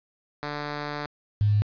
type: tone pair in turn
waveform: 5% pulse / sine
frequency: 147.1 / 104.02 Hz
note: D3 / G#2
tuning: +3 / +3 cents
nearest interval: tritone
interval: 600 cents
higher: first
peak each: -19 / -18 dBFS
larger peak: second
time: 0.43-1.06 / 1.41-1.62 s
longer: first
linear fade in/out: 0 ms
effects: resampled to 11025 Hz + 8-bit